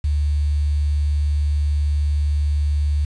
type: tone with quantisation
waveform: sine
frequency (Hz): 73.42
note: D2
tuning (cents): 0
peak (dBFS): -16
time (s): 0.04-3.05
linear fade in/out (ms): 5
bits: 7
effects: resampled to 22050 Hz